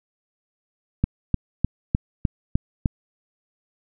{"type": "click train", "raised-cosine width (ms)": 5, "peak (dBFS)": -6, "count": 7, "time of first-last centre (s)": [1.04, 2.858], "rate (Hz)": 3.3, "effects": []}